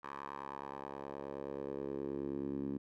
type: tone with band-pass filter sweep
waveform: 10% pulse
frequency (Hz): 69.5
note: C#2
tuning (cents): +5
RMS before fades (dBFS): -42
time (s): 0.03-2.78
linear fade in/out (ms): 10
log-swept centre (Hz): 1200 to 260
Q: 2.4
effects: none